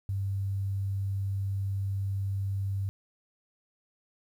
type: tone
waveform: sine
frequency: 98 Hz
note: G2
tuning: in tune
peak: -28 dBFS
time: 0.09-2.89 s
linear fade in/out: 0 ms
effects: 10-bit